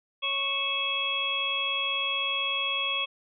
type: harmonic tone with a mistuned harmonic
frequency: 553 Hz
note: C#5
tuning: 4 cents flat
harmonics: 1 / 2 / 4 / 5 / 6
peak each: -41 / -34 / -40 / -30 / -29 dBFS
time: 0.22-3.06 s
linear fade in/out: 20 ms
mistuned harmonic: 5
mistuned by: -100 cents
effects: none